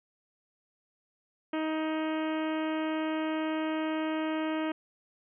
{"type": "harmonic tone", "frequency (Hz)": 314.1, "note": "D#4", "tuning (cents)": 16, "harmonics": [1, 2, 3, 4, 5, 6, 7, 8, 9, 10], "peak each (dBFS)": [-30, -36, -40, -42, -44, -46, -47, -48, -49, -50], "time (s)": [1.53, 4.72], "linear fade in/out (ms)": 5, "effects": []}